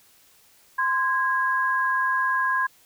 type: tone pair together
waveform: sine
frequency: 1038 / 1643.7 Hz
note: C6 / G#6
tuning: -14 / -18 cents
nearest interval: minor sixth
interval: 796 cents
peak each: -23 dBFS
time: 0.78-2.67 s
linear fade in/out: 10 ms
effects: white hiss -57 dBFS RMS until 2.85 s